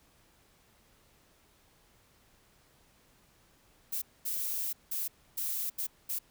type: noise bursts at uneven times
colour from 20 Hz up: violet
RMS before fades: -34 dBFS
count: 6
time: 3.92-4.02 / 4.25-4.73 / 4.91-5.08 / 5.37-5.7 / 5.78-5.87 / 6.09-6.19 s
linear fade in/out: 10 ms
effects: pink hiss -65 dBFS RMS until 6.3 s